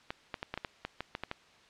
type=clicks; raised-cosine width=0.3 ms; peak=-19 dBFS; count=11; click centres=0.105 / 0.342 / 0.429 / 0.54 / 0.576 / 0.648 / 0.85 / 1.006 / 1.151 / 1.236 / 1.314 s; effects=white hiss -60 dBFS RMS until 1.69 s + low-pass 4000 Hz 12 dB/octave